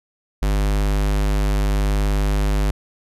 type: tone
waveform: square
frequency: 50.4 Hz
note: G1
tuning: 49 cents sharp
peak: -17 dBFS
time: 0.42-2.71 s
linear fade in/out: 5 ms
effects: resampled to 32000 Hz